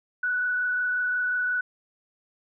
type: tone with frequency modulation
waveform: sine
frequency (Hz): 1480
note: F#6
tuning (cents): 0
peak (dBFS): -23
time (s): 0.23-1.61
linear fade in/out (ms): 5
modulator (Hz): 25.6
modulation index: 0.73
effects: none